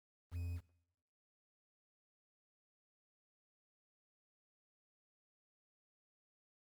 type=tone with quantisation; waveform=triangle; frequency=86.5 Hz; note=F2; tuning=16 cents flat; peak=-37 dBFS; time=0.31-0.61 s; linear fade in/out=50 ms; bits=10; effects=noise-tail reverb RT60 0.9 s tail -23 dB re dry + Opus 32 kbps